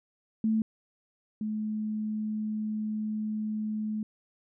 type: tone pair in turn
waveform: sine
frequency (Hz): 220 / 214.7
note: A3 / A3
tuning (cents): 0 / -42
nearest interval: unison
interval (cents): 42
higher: first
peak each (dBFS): -23 / -29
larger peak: first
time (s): 0.44-0.62 / 1.41-4.03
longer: second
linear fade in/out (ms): 2
effects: none